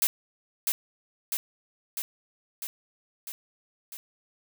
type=noise with echo; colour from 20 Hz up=blue; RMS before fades=-23 dBFS; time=0.02-0.07 s; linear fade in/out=0 ms; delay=650 ms; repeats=6; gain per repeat=-3 dB; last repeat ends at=3.97 s; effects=none